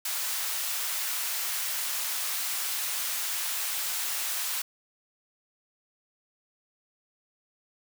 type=high-pass noise; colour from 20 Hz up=white; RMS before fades=-31 dBFS; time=0.05-4.62 s; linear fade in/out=5 ms; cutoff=910 Hz; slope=12 dB/octave; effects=none